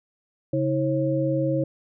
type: tone cluster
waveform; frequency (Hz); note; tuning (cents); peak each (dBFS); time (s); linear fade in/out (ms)
sine; 138.4 / 321.2 / 540; C#3 / E4 / C#5; -2 / -45 / -45; -25; 0.53-1.64; 5
effects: none